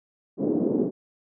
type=band-pass noise; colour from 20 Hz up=pink; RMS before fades=-24 dBFS; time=0.37-0.91 s; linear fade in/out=50 ms; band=230 to 410 Hz; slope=24 dB/octave; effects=none